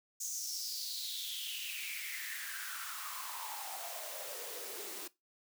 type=noise with high-pass filter sweep; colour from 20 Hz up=white; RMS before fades=-42 dBFS; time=0.2-5.08 s; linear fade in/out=10 ms; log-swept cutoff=6700 to 330 Hz; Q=6.2; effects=noise-tail reverb RT60 0.2 s tail -19 dB re dry